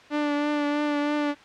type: tone with vibrato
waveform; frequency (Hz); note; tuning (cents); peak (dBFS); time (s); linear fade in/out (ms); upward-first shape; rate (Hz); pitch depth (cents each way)
sawtooth; 293.7; D4; 0; -19; 0.1-1.35; 50; triangle; 3.1; 25
effects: white hiss -49 dBFS RMS until 1.44 s + low-pass 3000 Hz 12 dB/octave